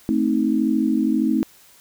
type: chord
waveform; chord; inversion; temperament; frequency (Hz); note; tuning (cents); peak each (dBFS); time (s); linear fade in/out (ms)
sine; A diminished; none; equal with one note detuned; 220 / 261.6 / 314.7; A3 / C4 / Eb4; 0 / 0 / +20; -21; 0.09-1.43; 0
effects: white hiss -51 dBFS RMS until 1.8 s